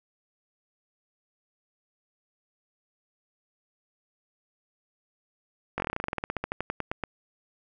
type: slowing click train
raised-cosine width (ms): 0.5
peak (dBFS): -14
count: 23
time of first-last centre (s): 5.78-7.037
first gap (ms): 20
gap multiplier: 1.09
effects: none